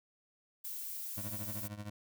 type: noise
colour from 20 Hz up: violet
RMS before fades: -42 dBFS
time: 0.64-1.68 s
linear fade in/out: 10 ms
type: tone with tremolo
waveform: 25% pulse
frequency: 103.83 Hz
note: G#2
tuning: in tune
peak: -35 dBFS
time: 1.17-1.9 s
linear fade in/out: 5 ms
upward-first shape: triangle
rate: 13 Hz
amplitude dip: 85%
effects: none